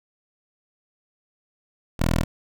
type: tone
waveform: 10% pulse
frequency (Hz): 41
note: E1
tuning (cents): -9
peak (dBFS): -11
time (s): 1.99-2.24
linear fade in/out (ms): 10
effects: none